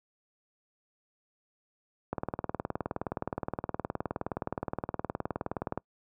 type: click train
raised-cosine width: 1 ms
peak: -17 dBFS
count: 71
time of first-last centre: 2.13-5.776 s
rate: 19.2 Hz
effects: noise-tail reverb RT60 0.1 s tail -26 dB re dry + high-pass 80 Hz 12 dB/octave